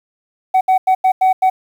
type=tone bursts at uneven times; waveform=sine; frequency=752 Hz; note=F#5; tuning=28 cents sharp; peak=-6 dBFS; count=6; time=0.54-0.61 / 0.68-0.78 / 0.87-0.95 / 1.04-1.12 / 1.21-1.33 / 1.42-1.5 s; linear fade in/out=10 ms; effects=tanh soft clip ceiling -8 dBFS + 7-bit